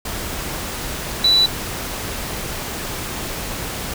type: tone in noise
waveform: sine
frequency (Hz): 3958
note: B7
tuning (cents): +3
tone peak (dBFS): -11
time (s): 1.24-1.46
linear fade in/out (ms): 5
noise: pink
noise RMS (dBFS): -27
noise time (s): 0.05-3.94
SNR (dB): +13
effects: none